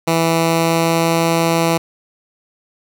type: tone with pitch glide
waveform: 10% pulse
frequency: 164.81 to 166.05 Hz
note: E3 to E3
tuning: 0 to +13 cents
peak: -5 dBFS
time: 0.07-1.78 s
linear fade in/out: 10 ms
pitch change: +13 cents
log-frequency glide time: 0.32-1.27 s
effects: none